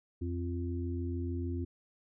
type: harmonic tone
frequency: 86.7 Hz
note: F2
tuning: 12 cents flat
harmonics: 1 / 3 / 4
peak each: -34 / -39 / -41 dBFS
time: 0.21-1.65 s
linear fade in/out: 10 ms
effects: none